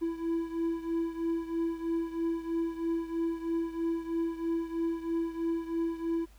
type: beating tone pair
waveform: triangle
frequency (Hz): 331.3 / 334.4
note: E4 / E4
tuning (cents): +9 / +25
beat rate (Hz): 3.1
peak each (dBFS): -29 / -33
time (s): 0.01-6.26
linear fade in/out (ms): 20
effects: added 50 Hz sine -54 dBFS peak until 6.38 s + pink hiss -63 dBFS RMS until 6.38 s